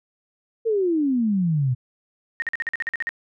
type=exponential sweep; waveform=sine; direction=down; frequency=466.2 to 120.6 Hz; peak=-18 dBFS; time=0.65-1.75 s; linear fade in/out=20 ms
type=tone bursts; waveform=sine; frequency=1856 Hz; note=A#6; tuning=8 cents flat; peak=-22 dBFS; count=11; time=2.4-3.091 s; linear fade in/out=0 ms; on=21 ms; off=46 ms
effects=none